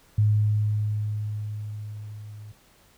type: tone with level ramp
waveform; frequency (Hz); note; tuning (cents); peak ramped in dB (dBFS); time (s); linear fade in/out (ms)
sine; 105.7; G#2; +31; -16 to -39; 0.18-2.52; 5
effects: pink hiss -58 dBFS RMS until 2.97 s